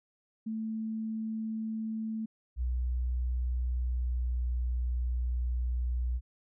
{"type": "tone", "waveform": "sine", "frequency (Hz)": 220.7, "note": "A3", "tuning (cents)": 5, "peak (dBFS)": -32, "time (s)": [0.46, 2.26], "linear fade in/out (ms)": 10}
{"type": "tone with pitch glide", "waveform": "sine", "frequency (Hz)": [61.74, 61.07], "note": ["B1", "B1"], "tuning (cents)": [0, -19], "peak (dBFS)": -28, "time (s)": [2.56, 6.21], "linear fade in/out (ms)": 50, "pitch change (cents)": -19, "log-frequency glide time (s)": [3.74, 4.46]}
{"effects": []}